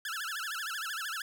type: tone with vibrato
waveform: sawtooth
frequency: 1506 Hz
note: F#6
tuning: 30 cents sharp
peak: -31 dBFS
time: 0.05-1.22 s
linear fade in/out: 2 ms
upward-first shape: sine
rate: 13 Hz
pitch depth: 260 cents each way
effects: none